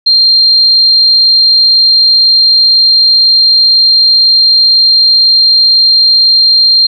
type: tone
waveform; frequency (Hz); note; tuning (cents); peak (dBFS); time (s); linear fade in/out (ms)
sine; 4186; C8; 0; -3; 0.06-6.87; 10
effects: none